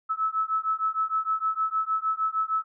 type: beating tone pair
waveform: sine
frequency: 1299 / 1305.5 Hz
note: E6 / E6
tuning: -26 / -17 cents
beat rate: 6.5 Hz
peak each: -27 / -27 dBFS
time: 0.09-2.64 s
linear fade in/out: 20 ms
effects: none